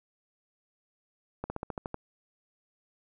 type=slowing click train; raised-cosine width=1 ms; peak=-20 dBFS; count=8; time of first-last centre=1.44-1.944 s; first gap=60 ms; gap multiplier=1.06; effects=none